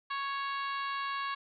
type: harmonic tone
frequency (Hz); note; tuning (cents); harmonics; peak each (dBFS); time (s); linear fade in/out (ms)
554.4; C#5; 0; 2 / 3 / 4 / 5 / 6 / 7 / 8; -34 / -40 / -45 / -45 / -49 / -48 / -50; 0.1-1.35; 10
effects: none